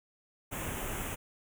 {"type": "band-stop noise", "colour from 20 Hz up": "pink", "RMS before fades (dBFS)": -37, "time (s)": [0.51, 1.16], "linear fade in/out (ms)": 20, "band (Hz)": [3200, 6400], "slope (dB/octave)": 48, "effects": []}